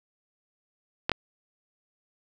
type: clicks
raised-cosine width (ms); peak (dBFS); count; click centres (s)
0.3; -8; 2; 1.095 / 1.117
effects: none